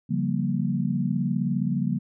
sine chord, G half-diminished seventh, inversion second, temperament just, 141.12 / 176.4 / 196 / 235.2 Hz, Db3 / F3 / G3 / Bb3, +31 / +18 / 0 / +16 cents, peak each -28 dBFS, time 0.09-1.99 s, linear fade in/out 20 ms, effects none

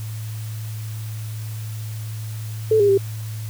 sine tone with pitch steps, 437.3 / 405.7 / 392.7 Hz, A4 / G#4 / G4, -11 / -41 / +3 cents, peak -12 dBFS, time 2.71-2.977 s, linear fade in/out 5 ms, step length 89 ms, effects added 109 Hz sine -27 dBFS peak until 3.49 s + white hiss -42 dBFS RMS until 3.49 s

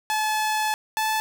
sawtooth tone pair in turn, 861 / 871.5 Hz, A5 / A5, -38 / -17 cents, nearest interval unison, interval 21 cents, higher second, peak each -18 dBFS, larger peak neither, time 0.1-0.74 / 0.97-1.2 s, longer first, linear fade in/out 0 ms, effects none

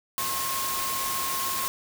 sine tone in noise, 1075 Hz, C6, 47 cents sharp, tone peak -31 dBFS, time 0.18-1.68 s, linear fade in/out 0 ms, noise white, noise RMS -30 dBFS, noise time 0.18-1.68 s, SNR -4 dB, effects none

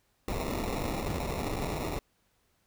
pink noise with sample-and-hold, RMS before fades -33 dBFS, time 0.28-1.99 s, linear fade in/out 0 ms, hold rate 1575 Hz, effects pink hiss -72 dBFS RMS until 2.66 s

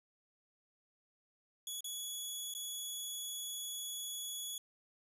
15% pulse tone with dropouts, 3382 Hz, G#7, 31 cents sharp, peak -33 dBFS, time 1.67-4.58 s, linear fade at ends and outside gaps 2 ms, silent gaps 1.807-1.843 / 2.539-2.549 s, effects resampled to 32000 Hz + 12-bit

